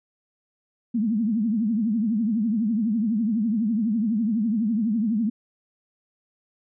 sine tone with vibrato, 220 Hz, A3, in tune, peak -20 dBFS, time 0.94-5.3 s, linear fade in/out 10 ms, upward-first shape triangle, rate 12 Hz, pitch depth 190 cents each way, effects none

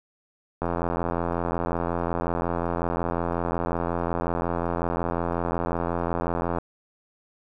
click train, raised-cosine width 1 ms, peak -12 dBFS, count 511, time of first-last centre 0.62-6.585 s, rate 85.5 Hz, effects none

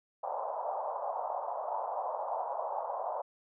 pink band-pass noise, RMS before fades -36 dBFS, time 0.23-3.22 s, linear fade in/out 10 ms, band 580 to 1000 Hz, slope 48 dB/octave, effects none

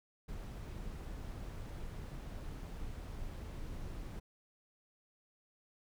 brown noise, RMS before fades -44 dBFS, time 0.28-4.2 s, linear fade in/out 10 ms, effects none

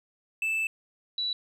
triangle / sine tone pair in turn, 2637 / 3939 Hz, E7 / B7, 0 / -5 cents, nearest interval perfect fifth, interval 695 cents, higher second, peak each -24 / -27 dBFS, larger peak first, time 0.42-0.67 / 1.18-1.33 s, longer first, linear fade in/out 2 ms, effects none

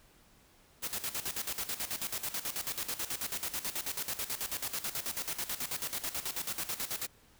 white noise with tremolo, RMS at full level -35 dBFS, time 0.82-7.07 s, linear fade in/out 20 ms, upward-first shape square, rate 9.2 Hz, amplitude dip 75%, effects pink hiss -63 dBFS RMS until 7.39 s

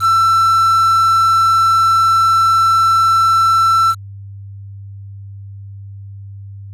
triangle tone with quantisation, 1338 Hz, E6, 25 cents sharp, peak -7 dBFS, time 0-3.95 s, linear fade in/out 50 ms, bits 5, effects added 99 Hz sine -29 dBFS peak until 6.73 s + resampled to 32000 Hz

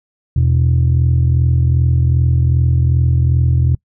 sine tone pair together, 82.6 / 125.17 Hz, E2 / B2, +4 / +24 cents, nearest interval perfect fifth, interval 720 cents, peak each -11 dBFS, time 0.36-3.75 s, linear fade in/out 5 ms, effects noise-tail reverb RT60 0.1 s tail -26 dB re dry + tanh soft clip ceiling -6 dBFS

